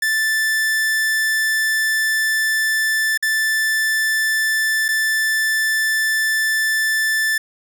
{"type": "tone with dropouts", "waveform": "45% pulse", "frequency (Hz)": 1760, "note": "A6", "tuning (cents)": 0, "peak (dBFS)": -16, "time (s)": [0.02, 7.38], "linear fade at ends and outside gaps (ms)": 5, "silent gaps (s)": [[3.176, 3.225], [4.883, 4.887]], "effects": []}